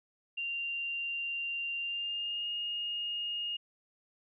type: tone with pitch glide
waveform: sine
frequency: 2778 to 2850 Hz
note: F7 to F7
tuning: -10 to +34 cents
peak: -33 dBFS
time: 0.37-3.57 s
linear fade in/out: 10 ms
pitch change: +44 cents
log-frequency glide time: 1.78-2.47 s
effects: none